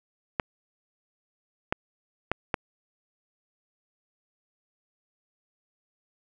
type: clicks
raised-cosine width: 0.5 ms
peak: -9 dBFS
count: 4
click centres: 0.398 / 1.725 / 2.316 / 2.542 s
effects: none